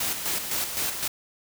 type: noise with tremolo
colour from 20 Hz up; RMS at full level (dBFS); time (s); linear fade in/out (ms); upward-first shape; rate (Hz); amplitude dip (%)
white; -27; 0-1.08; 5; square; 3.9; 50
effects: none